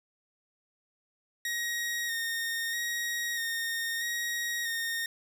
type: tone with vibrato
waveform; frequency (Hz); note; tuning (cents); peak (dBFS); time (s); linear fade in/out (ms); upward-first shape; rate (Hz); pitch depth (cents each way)
sawtooth; 1864.7; A#6; 0; -27; 1.45-5.06; 2; square; 0.78; 22
effects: none